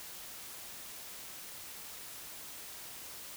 silence, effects white hiss -47 dBFS RMS until 3.36 s

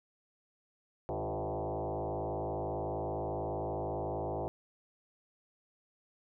sine tone with frequency modulation, 132.9 Hz, C3, 27 cents sharp, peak -33 dBFS, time 1.09-4.48 s, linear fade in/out 0 ms, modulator 105 Hz, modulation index 6.9, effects none

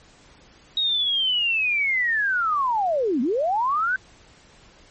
sine linear two-way sweep, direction down then up, 3800 to 222.8 to 1554 Hz, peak -19 dBFS, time 0.77-3.96 s, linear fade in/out 2 ms, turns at 3.21 s, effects pink hiss -52 dBFS RMS until 4.9 s + MP3 32 kbps

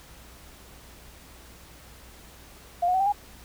sine tone with pitch steps, 698.5 / 726.9 / 756.5 / 787.2 / 819.2 Hz, F5 / F#5 / F#5 / G5 / G#5, 0 / -31 / +38 / +7 / -24 cents, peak -20 dBFS, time 2.82-3.125 s, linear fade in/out 10 ms, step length 61 ms, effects added 60 Hz sine -52 dBFS peak until 3.44 s + pink hiss -50 dBFS RMS until 3.44 s

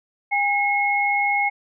sine tone pair together, 811.5 / 2169 Hz, G#5 / C#7, -40 / -38 cents, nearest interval octave + perfect fourth, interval 1702 cents, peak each -21 / -20 dBFS, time 0.31-1.5 s, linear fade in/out 20 ms, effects none

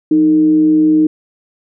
sine tone with frequency modulation, 310 Hz, D#4, 6 cents flat, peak -7 dBFS, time 0.11-1.07 s, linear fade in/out 5 ms, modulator 137 Hz, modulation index 0.24, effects none

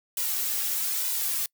blue noise with flanger, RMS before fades -28 dBFS, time 0.17-1.46 s, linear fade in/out 2 ms, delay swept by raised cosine 2 to 3.6 ms, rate 1.1 Hz, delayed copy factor +0.95, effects noise-tail reverb RT60 0.1 s tail -26 dB re dry

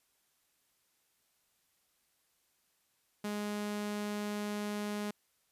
sawtooth tone, 207.7 Hz, G#3, in tune, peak -31 dBFS, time 3.24-5.11 s, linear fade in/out 5 ms, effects white hiss -75 dBFS RMS until 5.51 s + resampled to 32000 Hz

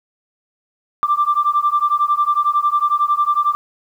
sine beating tone pair, 1174.7 / 1185.7 Hz, D6 / D6, 0 / +16 cents, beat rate 11 Hz, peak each -16 / -16 dBFS, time 1.03-3.55 s, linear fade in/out 0 ms, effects tanh soft clip ceiling -6 dBFS + 8-bit

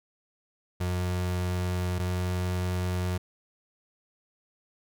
35% pulse tone pair in turn, 90.2 / 90.53 Hz, F#2 / F#2, -44 / -37 cents, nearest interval unison, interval 7 cents, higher second, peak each -25 dBFS, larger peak neither, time 0.8-1.99 / 1.99-3.18 s, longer neither, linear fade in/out 10 ms, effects none

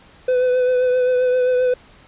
triangle tone with vibrato, 503 Hz, B4, 32 cents sharp, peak -12 dBFS, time 0.28-1.74 s, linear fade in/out 5 ms, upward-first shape triangle, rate 7.6 Hz, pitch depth 28 cents each way, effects pink hiss -48 dBFS RMS until 2.07 s + resampled to 8000 Hz

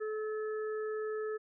harmonic tone, 431.4 Hz, A4, 34 cents flat, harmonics 1 / 3 / 4, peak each -34 / -46 / -48 dBFS, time 0-1.38 s, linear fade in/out 20 ms, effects none

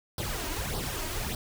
pink noise with flanger, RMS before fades -33 dBFS, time 0.18-1.35 s, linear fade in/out 2 ms, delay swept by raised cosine 0.21 to 3.21 ms, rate 1.7 Hz, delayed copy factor +0.7, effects none

